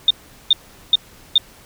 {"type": "tone bursts", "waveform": "sine", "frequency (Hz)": 3633, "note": "A#7", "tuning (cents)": -45, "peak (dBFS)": -8, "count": 4, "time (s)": [0.08, 1.38], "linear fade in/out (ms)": 2, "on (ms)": 25, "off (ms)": 400, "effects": ["pink hiss -46 dBFS RMS until 1.65 s"]}